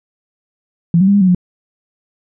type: tone with pitch steps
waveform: sine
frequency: 169.6 / 190.6 / 200.1 / 203 / 186.1 / 179.3 Hz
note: E3 / G3 / G3 / G#3 / F#3 / F3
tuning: +50 / -48 / +36 / -39 / +10 / +46 cents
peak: -7 dBFS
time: 0.94-1.348 s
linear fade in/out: 2 ms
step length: 68 ms
effects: none